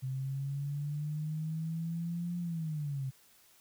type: linear two-way sweep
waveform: sine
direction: up then down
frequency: 130 to 175.5 to 130 Hz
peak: -33 dBFS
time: 0.02-3.11 s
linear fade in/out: 20 ms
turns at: 2.39 s
effects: white hiss -63 dBFS RMS until 3.6 s